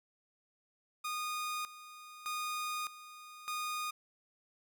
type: tone with tremolo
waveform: sawtooth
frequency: 1230 Hz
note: D#6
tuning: 20 cents flat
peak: -32 dBFS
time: 1.04-3.91 s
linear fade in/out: 10 ms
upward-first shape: square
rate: 0.82 Hz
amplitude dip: 80%
effects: none